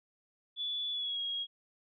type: tone with pitch glide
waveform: sine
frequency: 3444 to 3288 Hz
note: A7 to G#7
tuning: -38 to -18 cents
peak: -33 dBFS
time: 0.56-1.47 s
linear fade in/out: 50 ms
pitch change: -80 cents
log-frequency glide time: 0.92-1.2 s
effects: none